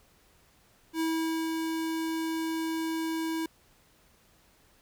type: tone with ADSR envelope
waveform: square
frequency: 323.9 Hz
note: E4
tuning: 30 cents flat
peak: -27 dBFS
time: 0.93-3.46 s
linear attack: 73 ms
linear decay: 480 ms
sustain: -3 dB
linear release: 3 ms
effects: pink hiss -63 dBFS RMS until 4.81 s